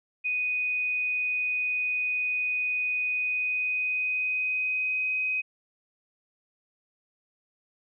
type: tone with pitch glide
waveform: sine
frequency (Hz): 2489 to 2516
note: D#7 to D#7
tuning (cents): 0 to +19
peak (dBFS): -25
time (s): 0.24-5.42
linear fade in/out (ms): 20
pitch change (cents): +19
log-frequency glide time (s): 3.07-5.13
effects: none